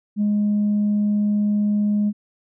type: tone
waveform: sine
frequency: 207.7 Hz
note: G#3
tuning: in tune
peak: -15 dBFS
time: 0.16-2.13 s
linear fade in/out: 50 ms
effects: tanh soft clip ceiling -14 dBFS